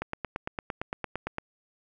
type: click train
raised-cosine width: 0.5 ms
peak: -16 dBFS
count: 13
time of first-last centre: 0.02-1.384 s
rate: 8.8 Hz
effects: none